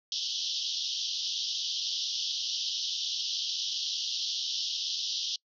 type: band-pass noise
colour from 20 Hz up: pink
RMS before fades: -33 dBFS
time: 0.12-5.36 s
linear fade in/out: 2 ms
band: 3000 to 5900 Hz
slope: 96 dB/octave
effects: noise-tail reverb RT60 0.1 s tail -26 dB re dry